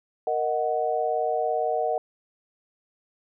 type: chord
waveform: sine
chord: D# minor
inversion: second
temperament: equal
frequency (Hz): 466.2 / 622.3 / 740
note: A#4 / D#5 / F#5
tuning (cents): 0 / 0 / 0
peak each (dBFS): -28 / -27 / -26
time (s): 0.27-1.98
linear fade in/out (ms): 2
effects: none